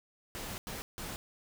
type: noise bursts at uneven times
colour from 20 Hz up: pink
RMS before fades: -41 dBFS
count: 3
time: 0.35-0.58 / 0.67-0.82 / 0.98-1.16 s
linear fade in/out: 0 ms
effects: none